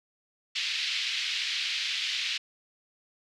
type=band-pass noise; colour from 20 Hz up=pink; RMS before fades=-31 dBFS; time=0.55-2.38 s; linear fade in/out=10 ms; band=2400 to 4500 Hz; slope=24 dB/octave; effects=none